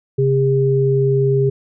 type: tone pair together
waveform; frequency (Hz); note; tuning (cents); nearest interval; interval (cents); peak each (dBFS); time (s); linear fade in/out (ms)
sine; 134.63 / 403.7; C3 / G#4; +50 / -49; octave + perfect fifth; 1901; -15; 0.18-1.5; 10
effects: none